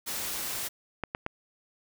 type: noise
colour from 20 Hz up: white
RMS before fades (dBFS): -34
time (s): 0.06-0.69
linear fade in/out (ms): 20
type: clicks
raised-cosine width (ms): 0.5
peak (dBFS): -16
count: 3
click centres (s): 1.037 / 1.149 / 1.264
effects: none